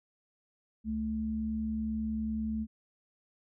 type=tone pair together; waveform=sine; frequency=69.11 / 219.4 Hz; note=C#2 / A3; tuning=-5 / -5 cents; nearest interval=octave + minor sixth; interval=2000 cents; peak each=-39 / -31 dBFS; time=0.84-2.67 s; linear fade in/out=50 ms; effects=none